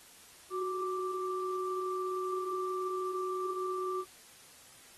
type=tone pair together; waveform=sine; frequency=370 / 1174.7 Hz; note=F#4 / D6; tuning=0 / 0 cents; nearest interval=octave + minor sixth; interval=2000 cents; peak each=-34 / -36 dBFS; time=0.5-4.05 s; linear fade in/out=50 ms; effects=white hiss -56 dBFS RMS until 4.97 s + AAC 32 kbps